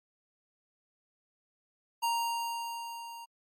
square tone with level ramp, 932.3 Hz, A#5, in tune, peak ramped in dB -27 to -44 dBFS, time 2.02-3.26 s, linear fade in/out 20 ms, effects MP3 64 kbps

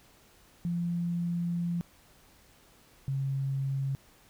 sine tone pair in turn, 172.3 / 136.12 Hz, F3 / C#3, -23 / -31 cents, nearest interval major third, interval 408 cents, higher first, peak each -28 dBFS, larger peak neither, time 0.65-1.81 / 3.08-3.95 s, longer first, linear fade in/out 0 ms, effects pink hiss -60 dBFS RMS until 4.29 s

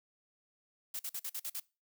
blue noise bursts, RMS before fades -39 dBFS, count 7, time 0.94-1.599 s, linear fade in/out 5 ms, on 53 ms, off 48 ms, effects noise-tail reverb RT60 0.3 s tail -23 dB re dry

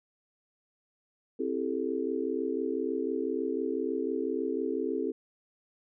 sine chord, A minor seventh, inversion first, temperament just, 264 / 330 / 396 / 440 Hz, C4 / E4 / G4 / A4, +16 / +2 / +18 / 0 cents, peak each -34 dBFS, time 1.39-5.12 s, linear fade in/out 10 ms, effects none

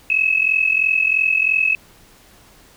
sine tone pair together, 2559 / 2602 Hz, D#7 / E7, +48 / -23 cents, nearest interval unison, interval 29 cents, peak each -17 dBFS, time 0.1-1.75 s, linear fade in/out 2 ms, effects pink hiss -49 dBFS RMS until 2.76 s

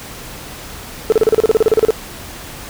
sine tone bursts, 440 Hz, A4, in tune, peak -5 dBFS, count 15, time 1.1-1.906 s, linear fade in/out 0 ms, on 22 ms, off 34 ms, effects tanh soft clip ceiling -5 dBFS + pink hiss -32 dBFS RMS until 2.69 s

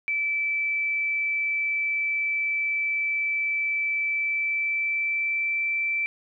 sine tone with pitch glide, 2318 to 2333 Hz, D7 to D7, -23 to -12 cents, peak -23 dBFS, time 0.08-6.06 s, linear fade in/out 0 ms, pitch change +11 cents, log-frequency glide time 4.05-5.62 s, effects none

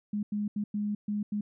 sine tone bursts at uneven times, 207.7 Hz, G#3, in tune, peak -28 dBFS, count 6, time 0.13-0.23 / 0.32-0.48 / 0.56-0.64 / 0.74-0.95 / 1.08-1.23 / 1.32-1.41 s, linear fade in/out 5 ms, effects none

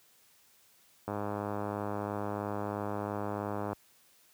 click train, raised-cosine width 1 ms, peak -21 dBFS, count 274, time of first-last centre 1.08-3.73 s, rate 103 Hz, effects white hiss -64 dBFS RMS until 4.33 s + high-pass 60 Hz 12 dB/octave

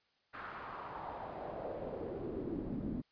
brown noise with band-pass filter sweep, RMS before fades -42 dBFS, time 0.33-3.02 s, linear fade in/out 20 ms, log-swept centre 1500 to 230 Hz, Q 2.7, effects white hiss -75 dBFS RMS until 3.11 s + resampled to 11025 Hz

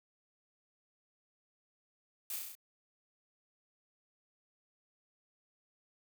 blue noise with echo, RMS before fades -40 dBFS, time 2.3-2.36 s, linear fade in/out 2 ms, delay 32 ms, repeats 6, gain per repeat -2 dB, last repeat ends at 2.552 s, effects none

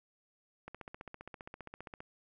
click train, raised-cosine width 0.5 ms, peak -30 dBFS, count 21, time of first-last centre 0.68-2.005 s, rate 15.1 Hz, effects none

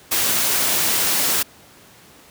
white noise, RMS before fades -19 dBFS, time 0.11-1.43 s, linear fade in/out 10 ms, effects pink hiss -47 dBFS RMS until 2.3 s + high-pass 100 Hz 12 dB/octave

